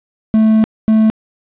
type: tone bursts at uneven times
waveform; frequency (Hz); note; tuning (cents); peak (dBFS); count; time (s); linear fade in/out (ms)
triangle; 219; A3; -8; -5; 2; 0.34-0.64 / 0.88-1.1; 0
effects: resampled to 8000 Hz + 7-bit

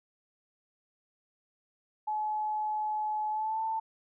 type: tone with pitch glide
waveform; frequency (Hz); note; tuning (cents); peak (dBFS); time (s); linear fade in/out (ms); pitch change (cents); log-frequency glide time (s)
sine; 854 to 888.2; G#5 to A5; +48 to +16; -29; 2.07-3.8; 10; +68; 3.3-3.62
effects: none

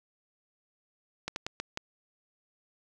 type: slowing click train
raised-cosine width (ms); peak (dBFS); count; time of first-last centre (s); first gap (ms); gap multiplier
0.2; -16; 5; 1.28-1.774; 81; 1.29
effects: none

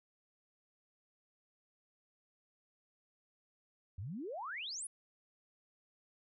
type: exponential sweep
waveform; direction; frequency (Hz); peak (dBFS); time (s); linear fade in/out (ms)
sine; up; 82.7 to 10730; -40; 3.98-4.87; 5
effects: none

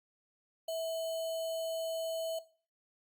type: tone with sample-and-hold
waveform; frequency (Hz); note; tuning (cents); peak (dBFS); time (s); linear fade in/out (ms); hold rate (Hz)
sine; 653; E5; -17; -33; 0.68-2.39; 5; 3675
effects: noise-tail reverb RT60 0.4 s tail -17 dB re dry + Opus 48 kbps

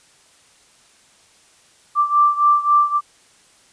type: beating tone pair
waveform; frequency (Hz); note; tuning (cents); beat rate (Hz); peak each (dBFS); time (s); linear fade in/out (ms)
sine; 1174.7 / 1178.4; D6 / D6; 0 / +6; 3.7; -14 / -17; 1.95-3.01; 50
effects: white hiss -53 dBFS RMS until 3.72 s + resampled to 22050 Hz

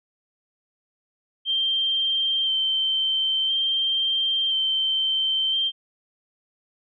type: tone with vibrato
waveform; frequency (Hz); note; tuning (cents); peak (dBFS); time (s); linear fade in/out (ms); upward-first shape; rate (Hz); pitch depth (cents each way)
sine; 3136; G7; 0; -20; 1.45-5.72; 50; square; 0.49; 13
effects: none

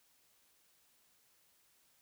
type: silence
effects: white hiss -71 dBFS RMS until 2.01 s

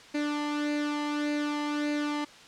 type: tone with flanger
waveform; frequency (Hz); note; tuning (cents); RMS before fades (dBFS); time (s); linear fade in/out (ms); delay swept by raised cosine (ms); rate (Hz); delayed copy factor
sawtooth; 295.1; D4; +8; -30; 0.14-2.25; 10; 0.45 to 1; 1.7; +0.6
effects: white hiss -50 dBFS RMS until 2.47 s + low-pass 5000 Hz 12 dB/octave

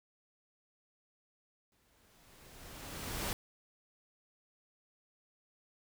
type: noise with exponential growth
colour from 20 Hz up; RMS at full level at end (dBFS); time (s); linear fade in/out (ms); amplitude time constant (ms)
pink; -35; 1.72-3.33; 1; 350
effects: none

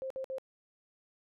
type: tone bursts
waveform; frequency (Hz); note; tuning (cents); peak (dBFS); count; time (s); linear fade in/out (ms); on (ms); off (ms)
sine; 528; C5; +16; -35; 3; 0.02-0.383; 0; 83; 57
effects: none

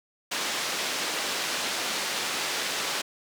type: band-pass noise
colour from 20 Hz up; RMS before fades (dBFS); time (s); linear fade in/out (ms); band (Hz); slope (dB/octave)
white; -30; 0.31-3.02; 10; 240 to 5100; 12
effects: none

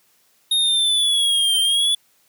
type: linear two-way sweep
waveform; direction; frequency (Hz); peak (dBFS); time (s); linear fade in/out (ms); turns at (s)
square; down then up; 3726 to 3136 to 3460; -16; 0.51-1.95; 5; 1.59
effects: white hiss -60 dBFS RMS until 2.28 s + high-pass 100 Hz 12 dB/octave

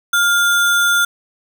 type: tone with sample-and-hold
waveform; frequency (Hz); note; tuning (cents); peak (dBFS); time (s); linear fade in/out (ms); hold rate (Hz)
sine; 1407; F6; +12; -11; 0.13-1.05; 5; 4900
effects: none

